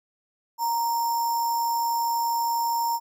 sine tone with sample-and-hold, 932.3 Hz, A#5, in tune, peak -22 dBFS, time 0.58-3 s, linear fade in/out 50 ms, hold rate 6300 Hz, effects none

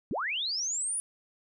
sine linear sweep, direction up, 135.2 to 9956 Hz, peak -29 dBFS, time 0.11-1 s, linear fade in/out 0 ms, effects none

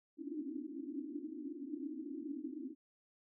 pink band-pass noise, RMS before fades -44 dBFS, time 0.17-2.75 s, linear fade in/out 50 ms, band 260 to 330 Hz, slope 96 dB/octave, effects none

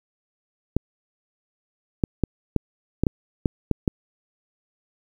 clicks, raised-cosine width 3 ms, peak -6 dBFS, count 9, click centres 0.766 / 2.038 / 2.237 / 2.563 / 3.036 / 3.068 / 3.458 / 3.713 / 3.878 s, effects 8-bit

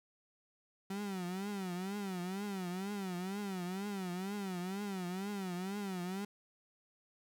35% pulse tone with vibrato, 190.6 Hz, G3, 48 cents flat, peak -36 dBFS, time 0.9-6.25 s, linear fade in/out 5 ms, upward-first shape triangle, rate 2.1 Hz, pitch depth 160 cents each way, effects none

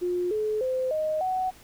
sine tone with pitch steps, 356.3 / 428.6 / 515.7 / 620.4 / 746.3 Hz, F4 / A4 / C5 / D#5 / F#5, +35 / -45 / -25 / -5 / +15 cents, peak -24 dBFS, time 0.01-1.51 s, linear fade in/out 20 ms, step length 300 ms, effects pink hiss -52 dBFS RMS until 1.63 s

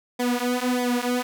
sawtooth tone with flanger, 246.9 Hz, B3, in tune, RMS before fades -24 dBFS, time 0.19-1.23 s, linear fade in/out 10 ms, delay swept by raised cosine 0.71 to 5.21 ms, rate 1.6 Hz, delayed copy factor -0.95, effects none

